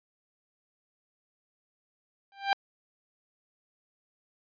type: tone with exponential growth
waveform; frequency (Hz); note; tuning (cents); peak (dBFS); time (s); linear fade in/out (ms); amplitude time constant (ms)
sawtooth; 791; G5; +15; -16; 2.32-2.53; 1; 45
effects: resampled to 11025 Hz